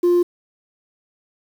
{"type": "tone", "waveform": "sine", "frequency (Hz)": 351.1, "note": "F4", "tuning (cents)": 9, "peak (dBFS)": -10, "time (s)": [0.03, 0.23], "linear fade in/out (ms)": 10, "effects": ["tanh soft clip ceiling -11 dBFS", "7-bit"]}